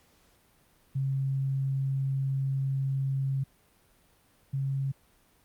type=tone pair in turn; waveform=sine; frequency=135.4 / 136.26 Hz; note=C#3 / C#3; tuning=-40 / -29 cents; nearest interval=unison; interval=11 cents; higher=second; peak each=-26 / -27 dBFS; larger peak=first; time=0.95-3.44 / 4.53-4.92 s; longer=first; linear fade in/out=10 ms; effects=pink hiss -64 dBFS RMS until 5.44 s + Opus 48 kbps